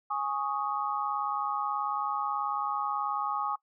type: chord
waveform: sine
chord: Ab suspended fourth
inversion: none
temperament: just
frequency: 830.6 / 1107.5 / 1245.9 Hz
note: Ab5 / Db6 / Eb6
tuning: 0 / -2 / +2 cents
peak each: -33 dBFS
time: 0.1-3.56 s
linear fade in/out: 10 ms
effects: noise-tail reverb RT60 0.1 s tail -21 dB re dry